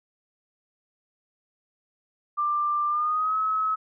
sine tone with pitch glide, 1186 to 1285.9 Hz, D6 to E6, +17 to -43 cents, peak -22 dBFS, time 2.37-3.76 s, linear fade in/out 20 ms, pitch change +140 cents, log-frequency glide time 2.88-3.36 s, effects none

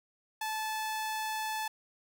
sawtooth tone, 870 Hz, A5, 20 cents flat, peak -29 dBFS, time 0.41-1.68 s, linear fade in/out 5 ms, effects none

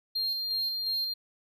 triangle tone with tremolo, 4199 Hz, C8, 5 cents sharp, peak -26 dBFS, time 0.15-1.14 s, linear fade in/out 10 ms, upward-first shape square, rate 2.8 Hz, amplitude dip 30%, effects none

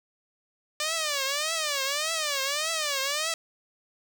5% pulse tone with vibrato, 593 Hz, D5, 17 cents sharp, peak -15 dBFS, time 0.8-3.34 s, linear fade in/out 2 ms, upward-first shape triangle, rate 1.7 Hz, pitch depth 200 cents each way, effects none

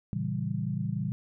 sine chord, A# diminished seventh, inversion none, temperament equal with one note detuned, 115 / 138.59 / 164.81 / 196 Hz, A#2 / C#3 / E3 / G3, -23 / 0 / 0 / 0 cents, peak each -34 dBFS, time 0.13-1.12 s, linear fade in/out 0 ms, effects none

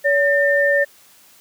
sine tone pair together, 567.3 / 1803 Hz, C#5 / A6, +40 / +42 cents, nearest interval octave + minor sixth, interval 2002 cents, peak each -16 dBFS, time 0.04-0.85 s, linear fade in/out 20 ms, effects white hiss -50 dBFS RMS until 1.4 s + high-pass 80 Hz 12 dB/octave

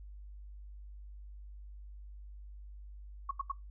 sine tone bursts, 1108.7 Hz, C#6, in tune, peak -31 dBFS, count 3, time 3.29-3.517 s, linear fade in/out 5 ms, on 21 ms, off 82 ms, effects noise-tail reverb RT60 0.2 s tail -20 dB re dry + added 50 Hz sine -46 dBFS peak until 3.7 s

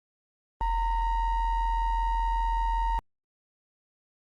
triangle ring-modulated tone, 480.6 Hz, B4, 47 cents flat, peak -19 dBFS, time 0.61-2.99 s, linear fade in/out 0 ms, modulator 438 Hz, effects Opus 24 kbps

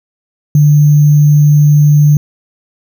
sine tone with sample-and-hold, 147.9 Hz, D3, 13 cents sharp, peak -3 dBFS, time 0.55-2.17 s, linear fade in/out 2 ms, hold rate 6300 Hz, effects none

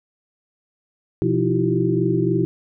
sine tone cluster, 125.5 / 173.1 / 317.8 / 341.5 / 384.3 Hz, B2 / F3 / D#4 / F4 / G4, +28 / -15 / +37 / -39 / -34 cents, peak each -23 dBFS, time 1.22-2.45 s, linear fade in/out 0 ms, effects none

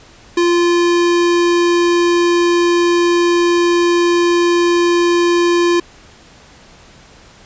square tone, 346.6 Hz, F4, 13 cents flat, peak -11 dBFS, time 0.37-5.8 s, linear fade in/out 5 ms, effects pink hiss -43 dBFS RMS until 7.45 s + resampled to 16000 Hz

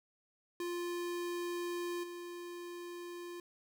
square tone with level steps, 349.2 Hz, F4, in tune, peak -37 / -44 dBFS, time 0.6-3.4 s, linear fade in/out 2 ms, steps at 2.03 s, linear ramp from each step 10 ms, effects none

